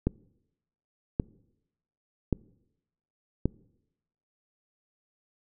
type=click train; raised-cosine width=3 ms; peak=-11 dBFS; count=4; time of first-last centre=0.07-3.456 s; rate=0.886 Hz; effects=noise-tail reverb RT60 0.9 s tail -24 dB re dry